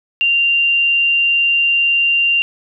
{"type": "tone", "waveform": "sine", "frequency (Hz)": 2779, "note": "F7", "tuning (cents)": -9, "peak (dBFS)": -11, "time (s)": [0.21, 2.42], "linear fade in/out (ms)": 0, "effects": []}